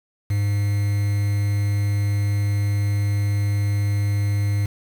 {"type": "tone with quantisation", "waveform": "triangle", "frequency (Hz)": 101.9, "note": "G#2", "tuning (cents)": -32, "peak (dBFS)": -16, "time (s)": [0.3, 4.66], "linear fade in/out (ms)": 5, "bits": 6, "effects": []}